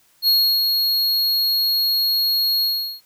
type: tone with ADSR envelope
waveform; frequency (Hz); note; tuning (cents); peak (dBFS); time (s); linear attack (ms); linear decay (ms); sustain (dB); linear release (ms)
square; 4302; C8; +47; -13; 0.22-3.01; 58; 330; -4; 380
effects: white hiss -58 dBFS RMS until 3.05 s